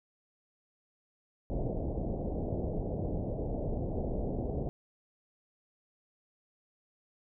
pink low-pass noise, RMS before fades -34 dBFS, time 1.5-4.69 s, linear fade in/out 0 ms, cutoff 700 Hz, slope 48 dB/octave, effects none

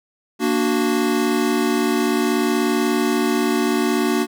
square chord, Bb augmented, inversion none, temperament equal, 233.1 / 293.7 / 370 Hz, Bb3 / D4 / F#4, 0 / 0 / 0 cents, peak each -22 dBFS, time 0.39-4.27 s, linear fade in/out 50 ms, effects none

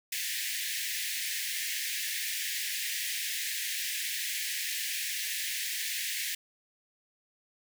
pink high-pass noise, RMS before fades -34 dBFS, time 0.12-6.35 s, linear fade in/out 5 ms, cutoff 1700 Hz, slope 96 dB/octave, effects none

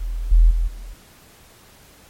sine tone with level steps, 41.04 Hz, E1, 7 cents flat, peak -22 / -8 / -16 / -31 dBFS, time 0-0.94 s, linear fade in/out 10 ms, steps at 0.31 / 0.5 / 0.67 s, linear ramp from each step 10 ms, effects pink hiss -49 dBFS RMS until 2.09 s + MP3 64 kbps

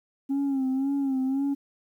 sine tone with vibrato, 270.4 Hz, C#4, 43 cents flat, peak -21 dBFS, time 0.29-1.55 s, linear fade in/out 20 ms, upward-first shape sine, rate 1.9 Hz, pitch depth 64 cents each way, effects tanh soft clip ceiling -22 dBFS + 10-bit

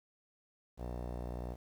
sawtooth tone with low-pass filter, 60.6 Hz, B1, 32 cents flat, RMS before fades -41 dBFS, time 0.77-1.57 s, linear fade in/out 50 ms, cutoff 690 Hz, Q 2.2, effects 10-bit

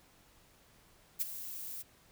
violet noise with ADSR envelope, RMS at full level -30 dBFS, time 1.19-1.83 s, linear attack 24 ms, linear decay 21 ms, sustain -13 dB, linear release 19 ms, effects pink hiss -64 dBFS RMS until 2.11 s

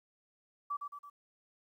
sine tone with echo, 1155 Hz, D6, 29 cents flat, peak -33 dBFS, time 0.7-0.77 s, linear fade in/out 10 ms, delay 110 ms, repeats 3, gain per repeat -5 dB, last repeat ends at 1.1 s, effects 12-bit

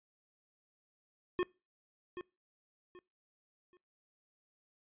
square tone with echo, 360 Hz, F#4, 47 cents flat, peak -30 dBFS, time 1.39-1.43 s, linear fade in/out 0 ms, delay 780 ms, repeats 3, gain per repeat -11 dB, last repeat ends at 3.77 s, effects noise-tail reverb RT60 0.3 s tail -24 dB re dry + resampled to 8000 Hz

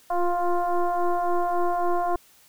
sine tone with frequency modulation, 349.2 Hz, F4, in tune, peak -20 dBFS, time 0.1-2.16 s, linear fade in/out 5 ms, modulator 351 Hz, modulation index 1.9, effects white hiss -56 dBFS RMS until 2.48 s

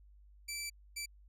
15% pulse tone bursts at uneven times, 2326 Hz, D7, 17 cents flat, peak -32 dBFS, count 2, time 0.48-0.7 / 0.96-1.06 s, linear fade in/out 10 ms, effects added 50 Hz sine -57 dBFS peak until 1.28 s

